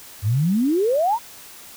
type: exponential sweep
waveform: sine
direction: up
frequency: 94.3 to 987.8 Hz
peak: -16 dBFS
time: 0.22-1.19 s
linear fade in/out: 50 ms
effects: white hiss -42 dBFS RMS until 1.76 s